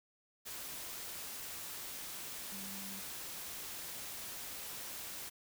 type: tone in noise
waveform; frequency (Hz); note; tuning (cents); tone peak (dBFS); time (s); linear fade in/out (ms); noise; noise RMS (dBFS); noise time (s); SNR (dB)
sine; 196; G3; 0; -49; 2.51-3.01; 20; white; -45; 0.45-5.3; -7
effects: none